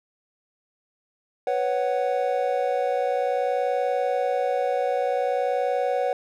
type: chord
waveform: triangle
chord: B suspended second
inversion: none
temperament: equal with one note detuned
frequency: 493.9 / 554.4 / 743.8 Hz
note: B4 / C#5 / F#5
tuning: 0 / 0 / +9 cents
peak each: -24 dBFS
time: 1.47-6.13 s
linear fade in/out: 2 ms
effects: none